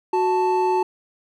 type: tone pair together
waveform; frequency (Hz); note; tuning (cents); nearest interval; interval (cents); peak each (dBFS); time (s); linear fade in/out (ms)
triangle; 369.2 / 880; F#4 / A5; -4 / 0; octave + minor third; 1504; -18; 0.13-0.83; 5
effects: none